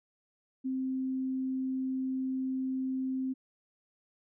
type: tone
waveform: sine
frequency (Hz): 261.6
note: C4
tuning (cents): 0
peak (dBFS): -30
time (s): 0.64-3.34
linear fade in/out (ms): 20
effects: none